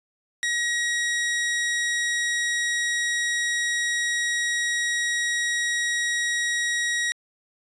sawtooth tone, 1900 Hz, A#6, 33 cents sharp, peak -19 dBFS, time 0.43-7.12 s, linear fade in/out 0 ms, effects resampled to 22050 Hz

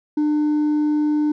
triangle tone with hard clipping, 300 Hz, D4, 37 cents sharp, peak -15 dBFS, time 0.17-1.32 s, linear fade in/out 5 ms, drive 1 dB, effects none

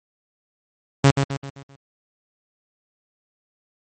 sawtooth tone with echo, 138.1 Hz, C#3, 6 cents flat, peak -6 dBFS, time 1.04-1.11 s, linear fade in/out 5 ms, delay 130 ms, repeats 5, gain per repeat -7 dB, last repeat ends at 1.76 s, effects MP3 32 kbps

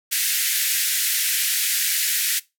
white band-pass noise, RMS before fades -22 dBFS, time 0.11-2.4 s, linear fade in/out 20 ms, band 1600 to 16000 Hz, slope 48 dB/octave, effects noise-tail reverb RT60 0.2 s tail -19 dB re dry

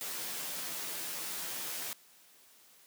white noise with comb filter, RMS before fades -39 dBFS, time 0.01-1.93 s, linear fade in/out 0 ms, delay 12 ms, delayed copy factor +0.8, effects white hiss -61 dBFS RMS until 2.86 s + high-pass 150 Hz 12 dB/octave

